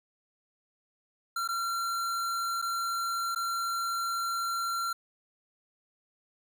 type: tone with dropouts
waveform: square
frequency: 1368 Hz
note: F6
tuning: 36 cents flat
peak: -30 dBFS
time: 1.36-4.93 s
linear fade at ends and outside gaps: 5 ms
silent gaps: 1.477-1.487 / 2.617-2.623 / 3.349-3.359 s
effects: none